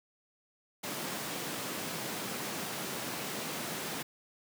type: high-pass noise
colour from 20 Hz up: pink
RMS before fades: -38 dBFS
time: 0.83-4.03 s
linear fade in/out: 10 ms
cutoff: 150 Hz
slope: 24 dB/octave
effects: none